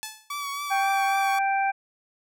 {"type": "tone with exponential decay", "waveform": "5% pulse", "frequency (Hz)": 867, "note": "A5", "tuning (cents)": -26, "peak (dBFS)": -18, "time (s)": [0.03, 0.35], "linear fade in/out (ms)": 0, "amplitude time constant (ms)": 69}
{"type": "tone with vibrato", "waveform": "sawtooth", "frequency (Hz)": 1139, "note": "C#6", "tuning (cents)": 47, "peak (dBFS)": -26, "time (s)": [0.3, 1.39], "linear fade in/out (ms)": 5, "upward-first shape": "triangle", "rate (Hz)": 3.7, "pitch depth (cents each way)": 39}
{"type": "harmonic tone", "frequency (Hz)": 784, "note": "G5", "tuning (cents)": 0, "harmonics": [1, 2, 3], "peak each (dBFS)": [-22, -30, -31], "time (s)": [0.7, 1.72], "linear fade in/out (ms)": 20}
{"effects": []}